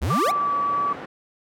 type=exponential sweep; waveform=square; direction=up; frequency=58.6 to 898 Hz; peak=-22 dBFS; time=0.01-0.32 s; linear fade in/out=20 ms
type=tone with pitch glide; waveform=sine; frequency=1174 to 1145.9 Hz; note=D6 to D6; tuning=-1 to -43 cents; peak=-20 dBFS; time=0.1-0.93 s; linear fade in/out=5 ms; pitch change=-42 cents; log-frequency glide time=0.21-0.53 s
type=band-pass noise; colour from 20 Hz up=pink; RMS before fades=-36 dBFS; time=0.25-1.06 s; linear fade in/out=10 ms; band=230 to 1500 Hz; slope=12 dB/octave
effects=none